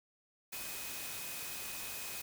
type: tone in noise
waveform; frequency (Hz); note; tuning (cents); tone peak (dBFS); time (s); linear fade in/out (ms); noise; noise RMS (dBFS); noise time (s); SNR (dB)
sine; 2515; D#7; +18; -50; 0.52-2.22; 10; white; -43; 0.52-2.22; -10
effects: none